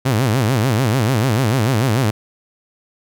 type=tone with vibrato; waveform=sawtooth; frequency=119.6 Hz; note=A#2; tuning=45 cents sharp; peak=-10 dBFS; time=0.05-2.11 s; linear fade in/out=10 ms; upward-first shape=sine; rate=6.8 Hz; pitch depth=240 cents each way; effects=none